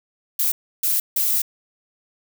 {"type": "noise bursts at uneven times", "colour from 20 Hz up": "violet", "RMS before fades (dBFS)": -20, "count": 3, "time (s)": [[0.39, 0.52], [0.83, 1], [1.16, 1.42]], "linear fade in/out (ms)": 5, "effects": []}